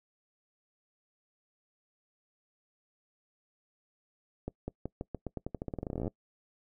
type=accelerating click train; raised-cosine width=2 ms; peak=-22 dBFS; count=26; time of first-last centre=4.48-6.078 s; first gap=200 ms; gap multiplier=0.88; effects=noise-tail reverb RT60 0.1 s tail -23 dB re dry